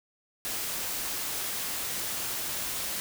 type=noise; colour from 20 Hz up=white; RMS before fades=-33 dBFS; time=0.45-3 s; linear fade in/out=0 ms; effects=none